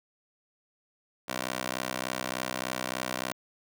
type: tone with high-pass filter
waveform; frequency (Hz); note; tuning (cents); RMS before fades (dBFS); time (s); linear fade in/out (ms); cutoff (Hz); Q
15% pulse; 63.4; B1; +46; -34; 1.28-3.33; 10; 440; 0.53
effects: none

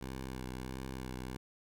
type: tone with vibrato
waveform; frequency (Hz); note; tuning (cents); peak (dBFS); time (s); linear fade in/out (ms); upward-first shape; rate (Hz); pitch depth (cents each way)
10% pulse; 64.4; C2; -27; -32; 0.01-1.37; 5; sine; 1.5; 33
effects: none

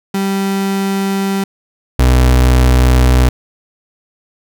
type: tone pair in turn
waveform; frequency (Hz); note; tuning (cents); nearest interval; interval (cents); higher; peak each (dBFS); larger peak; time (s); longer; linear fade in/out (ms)
35% pulse; 195.3 / 62.74; G3 / B1; -6 / +28; octave + minor sixth; 1966; first; -12 / -5; second; 0.14-1.44 / 1.99-3.29; neither; 5
effects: none

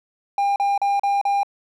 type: tone bursts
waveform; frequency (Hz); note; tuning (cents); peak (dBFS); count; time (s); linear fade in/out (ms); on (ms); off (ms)
triangle; 802; G5; +39; -15; 5; 0.38-1.432; 2; 180; 38
effects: none

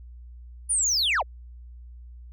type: linear sweep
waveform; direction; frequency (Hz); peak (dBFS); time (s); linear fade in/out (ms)
sine; down; 9750 to 443.1; -18; 0.69-1.23; 20
effects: tanh soft clip ceiling -20 dBFS + added 60 Hz sine -41 dBFS peak until 2.32 s

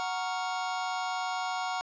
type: chord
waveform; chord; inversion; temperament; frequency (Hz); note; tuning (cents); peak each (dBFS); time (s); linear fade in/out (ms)
square; Gb major seventh; none; equal; 740 / 932.3 / 1108.7 / 1396.9; Gb5 / Bb5 / Db6 / F6; 0 / 0 / 0 / 0; -34 / -38 / -39 / -39; 0-1.81; 0
effects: resampled to 16000 Hz + 11-bit

